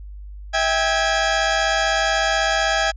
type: tone cluster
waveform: sawtooth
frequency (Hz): 649 / 792 / 1660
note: E5 / G5 / G#6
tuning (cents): -27 / +18 / -1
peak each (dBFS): -18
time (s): 0.53-2.92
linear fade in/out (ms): 20
effects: added 50 Hz sine -33 dBFS peak until 2.96 s + resampled to 16000 Hz